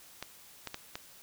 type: clicks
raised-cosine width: 0.2 ms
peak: -20 dBFS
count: 4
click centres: 0.226 / 0.673 / 0.744 / 0.955 s
effects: white hiss -55 dBFS RMS until 1.22 s